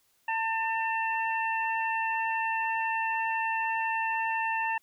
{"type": "harmonic tone", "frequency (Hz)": 898, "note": "A5", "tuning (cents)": 35, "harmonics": [1, 2, 3], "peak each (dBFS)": [-29, -32, -34], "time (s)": [0.28, 4.78], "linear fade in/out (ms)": 5, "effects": ["white hiss -69 dBFS RMS until 4.82 s"]}